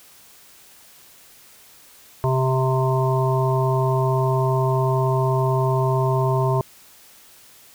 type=harmonic tone; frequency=130.81 Hz; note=C3; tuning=in tune; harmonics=1 / 3 / 5 / 7 / 8; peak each=-19 / -24 / -26 / -27 / -28 dBFS; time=2.24-6.61 s; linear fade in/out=0 ms; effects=white hiss -49 dBFS RMS until 7.74 s